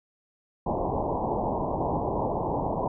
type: low-pass noise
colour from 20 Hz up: white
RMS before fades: -28 dBFS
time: 0.66-2.88 s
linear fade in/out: 5 ms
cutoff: 1000 Hz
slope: 96 dB/octave
effects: none